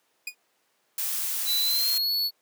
sawtooth tone with exponential decay, 2462 Hz, D#7, 19 cents flat, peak -24 dBFS, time 0.27-0.35 s, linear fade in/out 5 ms, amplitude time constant 17 ms
blue noise, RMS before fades -29 dBFS, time 0.98-1.98 s, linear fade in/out 2 ms
square tone with pitch glide, 3977 to 4413 Hz, B7 to C#8, +11 to -9 cents, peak -24 dBFS, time 1.45-2.31 s, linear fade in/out 50 ms, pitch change +180 cents, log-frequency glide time 1.6-2.12 s
effects pink hiss -69 dBFS RMS until 2.41 s + high-pass 400 Hz 12 dB/octave

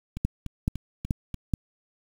two click trains, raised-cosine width 5 ms, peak -21 / -11 dBFS, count 5 / 4, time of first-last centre 0.17-1.343 / 0.25-1.538 s, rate 3.41 / 2.33 Hz, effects 7-bit

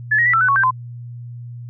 sine tone with pitch steps, 1722 / 1887 / 1965 / 1335 / 1500 / 1110 / 1569 / 1027 Hz, A6 / A#6 / B6 / E6 / F#6 / C#6 / G6 / C6, -38 / +21 / -9 / +22 / +23 / +2 / +1 / -33 cents, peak -12 dBFS, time 0.11-0.71 s, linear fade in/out 10 ms, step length 75 ms, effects added 120 Hz sine -30 dBFS peak until 1.69 s

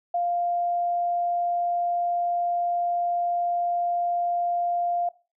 sine tone, 698.5 Hz, F5, in tune, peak -22 dBFS, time 0.14-5.09 s, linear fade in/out 5 ms, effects noise-tail reverb RT60 0.3 s tail -19 dB re dry

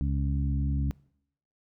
harmonic tone with a mistuned harmonic, 69.5 Hz, C#2, 5 cents sharp, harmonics 1 / 2 / 3 / 4, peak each -27 / -30 / -36 / -37 dBFS, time 0.01-0.91 s, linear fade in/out 0 ms, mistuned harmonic 1, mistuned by +18 cents, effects noise-tail reverb RT60 0.7 s tail -23 dB re dry

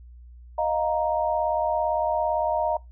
sine chord, Eb suspended second, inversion none, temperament just, 622.3 / 700 / 933.4 Hz, Eb5 / F5 / Bb5, 0 / +4 / +2 cents, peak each -25 / -27 / -26 dBFS, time 0.58-2.77 s, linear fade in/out 5 ms, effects noise-tail reverb RT60 0.2 s tail -22 dB re dry + added 60 Hz sine -43 dBFS peak until 2.91 s

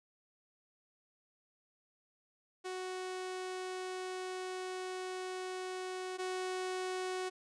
sawtooth tone pair in turn, 370.3 / 370.3 Hz, F#4 / F#4, +1 / +1 cents, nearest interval unison, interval 0 cents, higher neither, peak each -35 / -32 dBFS, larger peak second, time 2.64-6.18 / 6.18-7.3 s, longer first, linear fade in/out 20 ms, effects resampled to 22050 Hz

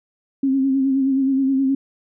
sine tone with vibrato, 268.7 Hz, C4, 46 cents sharp, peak -15 dBFS, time 0.43-1.75 s, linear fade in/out 5 ms, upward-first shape sine, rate 9.5 Hz, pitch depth 39 cents each way, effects none

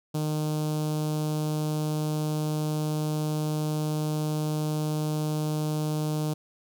sawtooth tone with notch filter, 153 Hz, D#3, 29 cents flat, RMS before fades -28 dBFS, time 0.14-6.34 s, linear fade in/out 10 ms, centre 1900 Hz, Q 0.59, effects none

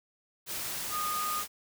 sine tone in noise, 1230 Hz, D#6, 20 cents flat, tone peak -31 dBFS, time 0.9-1.44 s, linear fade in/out 50 ms, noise white, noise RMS -36 dBFS, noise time 0.46-1.48 s, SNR +2 dB, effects none

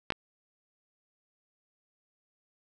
clicks, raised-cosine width 0.3 ms, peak -10 / -18 dBFS, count 2, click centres 0.104 / 0.122 s, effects none

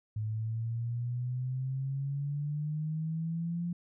sine exponential sweep, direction up, 106.9 to 174.61 Hz, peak -31 dBFS, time 0.16-3.73 s, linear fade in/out 5 ms, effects none

